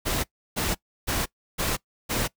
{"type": "noise bursts", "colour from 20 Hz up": "pink", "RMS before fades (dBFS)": -26, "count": 5, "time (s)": [0.05, 2.28], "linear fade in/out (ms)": 20, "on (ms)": 190, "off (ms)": 320, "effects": ["noise-tail reverb RT60 0.1 s tail -22 dB re dry"]}